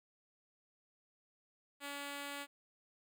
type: tone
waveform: 5% pulse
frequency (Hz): 284.1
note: C#4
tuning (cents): +43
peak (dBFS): -31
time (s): 1.8-2.47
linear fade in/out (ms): 50
effects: none